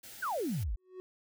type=band-stop noise; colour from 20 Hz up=white; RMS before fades=-49 dBFS; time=0.03-0.64 s; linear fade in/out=10 ms; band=920 to 1300 Hz; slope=96 dB/octave
type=exponential sweep; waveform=sine; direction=down; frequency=1642 to 39.68 Hz; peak=-31 dBFS; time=0.22-0.76 s; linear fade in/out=10 ms
type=tone with exponential growth; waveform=triangle; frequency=370 Hz; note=F#4; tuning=in tune; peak=-37 dBFS; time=0.77-1 s; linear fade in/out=0 ms; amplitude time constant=49 ms
effects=none